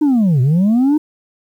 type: linear two-way sweep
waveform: sine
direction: down then up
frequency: 311.6 to 120.6 to 311.6 Hz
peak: -7 dBFS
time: 0.01-0.98 s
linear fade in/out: 10 ms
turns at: 0.41 s
effects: tanh soft clip ceiling -9 dBFS + 8-bit